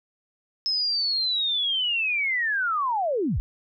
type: linear sweep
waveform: sine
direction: down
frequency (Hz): 5200 to 30.5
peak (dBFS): -22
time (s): 0.66-3.4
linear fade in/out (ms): 0
effects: none